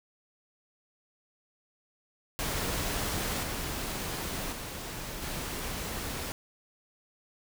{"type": "noise with level steps", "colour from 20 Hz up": "pink", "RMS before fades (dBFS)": [-32, -35, -39, -36], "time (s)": [2.39, 6.32], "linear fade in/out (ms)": 0, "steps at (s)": [3.43, 4.52, 5.22], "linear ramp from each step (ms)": 2, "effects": []}